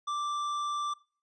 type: tone with tanh clipping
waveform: sine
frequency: 1174.7 Hz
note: D6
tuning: in tune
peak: -32 dBFS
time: 0.07-0.94 s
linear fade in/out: 10 ms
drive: 12 dB
effects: noise-tail reverb RT60 0.4 s tail -21 dB re dry + resampled to 22050 Hz